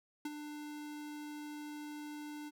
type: tone with ADSR envelope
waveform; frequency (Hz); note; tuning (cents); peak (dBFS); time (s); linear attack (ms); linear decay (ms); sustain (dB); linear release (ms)
square; 297.8; D4; +24; -36; 0.25-2.51; 5; 34; -8; 33
effects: none